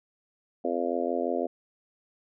harmonic tone, 85.9 Hz, F2, 28 cents flat, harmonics 3 / 4 / 5 / 6 / 7 / 8, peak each -33 / -33 / -33 / -33 / -33 / -33 dBFS, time 0.64-1.47 s, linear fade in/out 10 ms, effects none

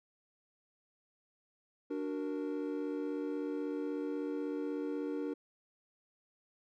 triangle chord, D augmented, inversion none, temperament equal, 293.7 / 370 / 466.2 Hz, D4 / F#4 / A#4, 0 / 0 / 0 cents, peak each -35 / -40 / -38 dBFS, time 1.9-5.34 s, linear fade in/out 10 ms, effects none

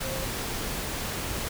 sine tone in noise, 530 Hz, C5, 22 cents sharp, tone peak -35 dBFS, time 0.03-0.25 s, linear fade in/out 10 ms, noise pink, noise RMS -32 dBFS, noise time 0-1.49 s, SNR -6 dB, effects none

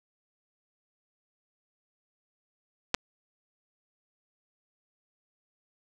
clicks, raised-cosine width 0.2 ms, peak -8 dBFS, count 2, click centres 2.943 / 2.947 s, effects none

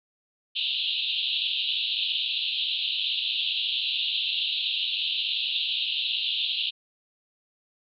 white band-pass noise, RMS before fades -28 dBFS, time 0.55-6.71 s, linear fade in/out 20 ms, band 2700 to 4000 Hz, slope 96 dB/octave, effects none

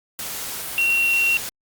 sine tone in noise, 2738 Hz, F7, 35 cents flat, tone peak -16 dBFS, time 0.78-1.37 s, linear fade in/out 0 ms, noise white, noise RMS -30 dBFS, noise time 0.19-1.49 s, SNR +11 dB, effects Opus 48 kbps

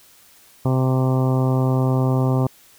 harmonic tone, 130 Hz, C3, 11 cents flat, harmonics 1 / 2 / 3 / 4 / 5 / 6 / 7 / 8 / 9, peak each -17 / -23 / -27 / -29 / -31 / -33 / -34 / -35 / -36 dBFS, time 0.65-2.47 s, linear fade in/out 5 ms, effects white hiss -51 dBFS RMS until 2.78 s

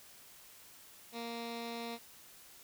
15% pulse tone with low-pass filter, 233.1 Hz, A#3, in tune, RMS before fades -42 dBFS, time 1.12-1.99 s, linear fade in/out 50 ms, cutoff 4300 Hz, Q 2.4, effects white hiss -57 dBFS RMS until 2.63 s

